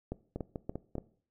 two click trains, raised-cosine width 2 ms, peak -23 / -22 dBFS, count 4 / 4, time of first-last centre 0.36-0.954 / 0.12-0.982 s, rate 5.05 / 3.48 Hz, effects noise-tail reverb RT60 0.5 s tail -19 dB re dry

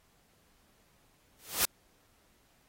white noise with exponential growth, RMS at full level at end -23 dBFS, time 1.39-1.65 s, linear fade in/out 0 ms, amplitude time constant 56 ms, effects pink hiss -68 dBFS RMS until 2.68 s + AAC 48 kbps

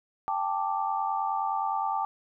sine chord, G suspended second, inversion none, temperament equal with one note detuned, 790.4 / 880 / 1174.7 Hz, G5 / A5 / D6, +14 / 0 / 0 cents, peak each -30 / -30 / -32 dBFS, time 0.28-2.05 s, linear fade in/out 0 ms, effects none

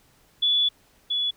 sine tone pair in turn, 3435 / 3413 Hz, A7 / G#7, -42 / +47 cents, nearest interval unison, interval 11 cents, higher first, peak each -18 / -22 dBFS, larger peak first, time 0.42-0.69 / 1.1-1.31 s, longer first, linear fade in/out 10 ms, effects pink hiss -60 dBFS RMS until 1.36 s

